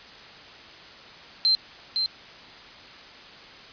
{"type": "tone with echo", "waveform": "sine", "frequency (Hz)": 4128, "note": "C8", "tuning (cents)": -24, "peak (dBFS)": -17, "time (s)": [1.45, 1.55], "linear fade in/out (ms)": 0, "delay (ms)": 510, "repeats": 1, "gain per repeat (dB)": -5, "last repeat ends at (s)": 2.06, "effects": ["white hiss -45 dBFS RMS until 3.72 s", "resampled to 11025 Hz"]}